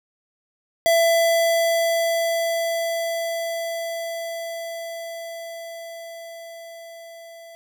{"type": "tone with level ramp", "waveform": "square", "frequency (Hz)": 668, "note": "E5", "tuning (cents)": 23, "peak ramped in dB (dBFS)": [-15, -41], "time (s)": [0.86, 7.55], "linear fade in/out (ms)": 0, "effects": []}